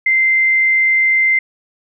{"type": "tone", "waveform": "sine", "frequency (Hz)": 2082, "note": "C7", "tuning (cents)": -9, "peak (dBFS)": -10, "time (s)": [0.06, 1.39], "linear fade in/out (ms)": 5, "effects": []}